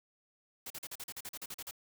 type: noise bursts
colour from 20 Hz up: white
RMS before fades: -43 dBFS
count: 13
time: 0.66-1.711 s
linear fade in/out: 5 ms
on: 43 ms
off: 41 ms
effects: none